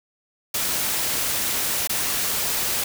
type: noise with dropouts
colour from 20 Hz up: white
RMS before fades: -24 dBFS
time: 0.54-2.84 s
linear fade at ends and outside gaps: 5 ms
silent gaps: 1.874-1.894 s
effects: none